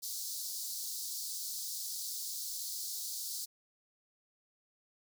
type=high-pass noise; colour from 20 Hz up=pink; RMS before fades=-40 dBFS; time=0.02-3.46 s; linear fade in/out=20 ms; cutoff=4200 Hz; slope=48 dB/octave; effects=none